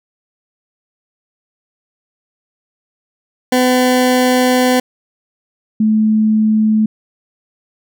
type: tone pair in turn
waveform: 20% pulse / sine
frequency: 252.5 / 216.6 Hz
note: B3 / A3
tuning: +39 / -27 cents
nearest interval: minor third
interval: 266 cents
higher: first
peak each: -5 / -9 dBFS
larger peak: first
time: 3.52-4.8 / 5.8-6.86 s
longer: first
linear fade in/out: 5 ms
effects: none